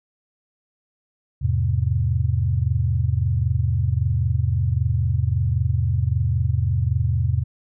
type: chord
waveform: sine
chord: E augmented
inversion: none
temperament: equal with one note detuned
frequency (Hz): 82.41 / 103.83 / 127.6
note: E2 / G#2 / B#2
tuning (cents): 0 / 0 / -43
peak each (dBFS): -22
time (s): 1.41-7.44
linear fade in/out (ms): 20
effects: none